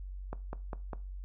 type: click train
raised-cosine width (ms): 1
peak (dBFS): -24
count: 4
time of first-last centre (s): 0.33-0.932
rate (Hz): 4.98
effects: noise-tail reverb RT60 0.3 s tail -18 dB re dry + added 47 Hz sine -39 dBFS peak until 1.24 s